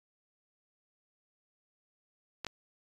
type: clicks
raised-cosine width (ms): 0.2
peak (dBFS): -19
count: 2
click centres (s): 2.447 / 2.467
effects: AAC 32 kbps